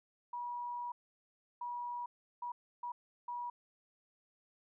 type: tone bursts at uneven times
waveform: sine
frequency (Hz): 966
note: B5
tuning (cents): -39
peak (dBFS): -38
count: 5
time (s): 0.33-0.92 / 1.61-2.06 / 2.42-2.52 / 2.83-2.92 / 3.28-3.5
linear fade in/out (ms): 5
effects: none